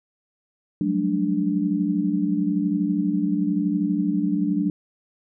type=tone cluster; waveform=sine; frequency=180.3 / 192.2 / 213.2 / 293.2 Hz; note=F#3 / G3 / G#3 / D4; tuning=-45 / -34 / +46 / -3 cents; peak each=-26 / -27 / -26 / -23 dBFS; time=0.81-4.7 s; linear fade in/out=2 ms; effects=none